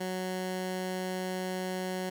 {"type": "tone", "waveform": "15% pulse", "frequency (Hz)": 185, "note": "F#3", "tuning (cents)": 0, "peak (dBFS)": -26, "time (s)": [0, 2.1], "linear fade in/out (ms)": 10, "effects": []}